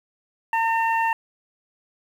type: harmonic tone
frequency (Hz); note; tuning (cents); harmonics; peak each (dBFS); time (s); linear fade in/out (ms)
908; A#5; -46; 1 / 2 / 3; -20 / -26 / -30; 0.53-1.13; 2
effects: 8-bit